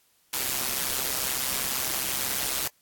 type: noise with amplitude modulation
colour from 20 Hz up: white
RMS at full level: -25 dBFS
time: 0.33-2.68 s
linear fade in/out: 5 ms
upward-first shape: sine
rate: 132 Hz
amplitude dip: 75%
effects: white hiss -65 dBFS RMS until 2.81 s + AAC 64 kbps